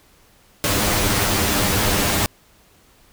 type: noise with comb filter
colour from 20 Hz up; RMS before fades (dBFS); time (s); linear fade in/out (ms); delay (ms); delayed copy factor
pink; -19; 0.64-2.26; 0; 10; +0.7
effects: pink hiss -54 dBFS RMS until 3.12 s